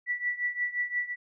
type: tone with tremolo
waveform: sine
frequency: 1958 Hz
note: B6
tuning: 15 cents flat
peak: -24 dBFS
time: 0.06-1.16 s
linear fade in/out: 50 ms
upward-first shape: triangle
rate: 5.7 Hz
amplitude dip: 90%
effects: none